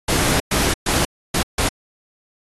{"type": "noise bursts at uneven times", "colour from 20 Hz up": "pink", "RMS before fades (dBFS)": -19, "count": 5, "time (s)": [[0.08, 0.4], [0.51, 0.74], [0.86, 1.05], [1.34, 1.43], [1.58, 1.69]], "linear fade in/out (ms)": 5, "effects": ["AAC 32 kbps"]}